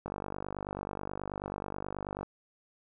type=click train; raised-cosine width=1 ms; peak=-22 dBFS; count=108; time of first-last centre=0.06-2.23 s; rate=49.3 Hz; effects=none